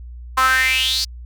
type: tone with high-pass filter sweep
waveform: sawtooth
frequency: 260 Hz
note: C4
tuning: 11 cents flat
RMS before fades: -17 dBFS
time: 0.37-1.05 s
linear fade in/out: 10 ms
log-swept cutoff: 1100 to 4900 Hz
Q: 7
effects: added 60 Hz sine -32 dBFS peak until 1.25 s